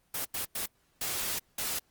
white noise bursts at uneven times, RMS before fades -33 dBFS, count 5, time 0.14-0.25 / 0.34-0.45 / 0.55-0.66 / 1.01-1.39 / 1.58-1.79 s, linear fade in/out 5 ms, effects pink hiss -70 dBFS RMS until 1.9 s + Opus 24 kbps

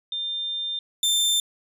sine / sawtooth tone pair in turn, 3600 / 3575 Hz, A7 / A7, +39 / +27 cents, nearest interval unison, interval 12 cents, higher first, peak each -26 / -16 dBFS, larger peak second, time 0.12-0.79 / 1.03-1.4 s, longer first, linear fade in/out 2 ms, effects resampled to 32000 Hz

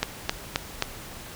click train, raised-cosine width 0.2 ms, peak -5 dBFS, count 4, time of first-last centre 0.03-0.824 s, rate 3.78 Hz, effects pink hiss -41 dBFS RMS until 1.35 s

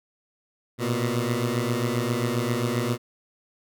15% pulse beating tone pair, 116.54 / 124.04 Hz, A#2 / B2, 0 / +8 cents, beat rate 7.5 Hz, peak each -20 dBFS, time 0.78-2.98 s, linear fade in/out 50 ms, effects none

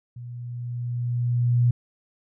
sine tone with level ramp, 121.1 Hz, B2, 34 cents flat, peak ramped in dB -35 to -15 dBFS, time 0.16-1.71 s, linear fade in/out 5 ms, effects none

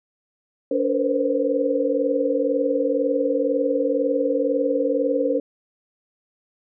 sine tone cluster, 285.1 / 465 / 507 / 527 Hz, C#4 / A#4 / B4 / C5, +49 / -4 / +45 / +12 cents, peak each -24 dBFS, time 0.71-5.4 s, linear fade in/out 5 ms, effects none

